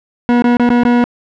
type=tone with dropouts; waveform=40% pulse; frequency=241.5 Hz; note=B3; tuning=39 cents flat; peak=-7 dBFS; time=0.29-1.04 s; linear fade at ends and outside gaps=0 ms; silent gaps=0.421-0.442 / 0.569-0.597 / 0.691-0.702 / 0.834-0.851 s; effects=low-pass 2000 Hz 12 dB/octave